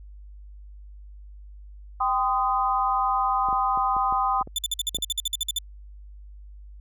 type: chord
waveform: sine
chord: C minor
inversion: second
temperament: equal with one note detuned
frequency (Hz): 784 / 1026.2 / 1244.5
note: G5 / C6 / Eb6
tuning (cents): 0 / -34 / 0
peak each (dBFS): -25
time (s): 2-4.43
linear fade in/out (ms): 10
type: clicks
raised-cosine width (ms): 2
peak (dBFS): -26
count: 9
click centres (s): 3.487 / 3.528 / 3.775 / 3.966 / 4.125 / 4.412 / 4.474 / 4.947 / 4.986
type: tone bursts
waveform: sawtooth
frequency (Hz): 3520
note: A7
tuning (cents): 0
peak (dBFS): -20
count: 14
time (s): 4.56-5.586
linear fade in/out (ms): 2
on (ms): 25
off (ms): 52
effects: added 50 Hz sine -41 dBFS peak until 6.8 s